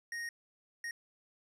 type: tone bursts at uneven times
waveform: square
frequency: 1864.7 Hz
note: A#6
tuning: in tune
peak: -38 dBFS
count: 2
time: 0.12-0.29 / 0.84-0.91 s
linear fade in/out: 2 ms
effects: low-pass 10000 Hz 12 dB/octave